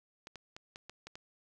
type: clicks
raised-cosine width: 0.2 ms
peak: -29 dBFS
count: 7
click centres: 0.271 / 0.357 / 0.565 / 0.759 / 0.896 / 1.07 / 1.155 s
effects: none